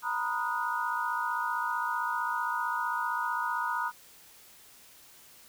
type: chord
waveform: sine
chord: B major seventh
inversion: third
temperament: equal with one note detuned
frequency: 932.3 / 987.8 / 1244.5 / 1455.4 Hz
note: A#5 / B5 / D#6 / F#6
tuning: 0 / 0 / 0 / -29 cents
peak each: -34 dBFS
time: 0.02-3.92 s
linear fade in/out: 50 ms
effects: white hiss -55 dBFS RMS until 5.48 s